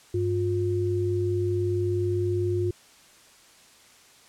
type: tone pair together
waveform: sine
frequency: 99.67 / 355.2 Hz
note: G2 / F4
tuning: +29 / +29 cents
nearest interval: octave + minor seventh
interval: 2200 cents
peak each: -26 / -25 dBFS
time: 0.14-2.71 s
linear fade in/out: 5 ms
effects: white hiss -54 dBFS RMS until 4.28 s + low-pass 9000 Hz 12 dB/octave